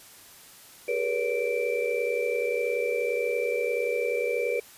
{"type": "tone cluster", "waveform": "sine", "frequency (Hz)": [393.4, 425.2, 482.3, 564, 2336], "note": ["G4", "G#4", "B4", "C#5", "D7"], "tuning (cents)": [6, 41, -41, 30, -10], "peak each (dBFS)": [-35, -33, -27, -32, -33], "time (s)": [0.88, 4.6], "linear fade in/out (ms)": 5, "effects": ["white hiss -50 dBFS RMS until 4.77 s", "resampled to 32000 Hz"]}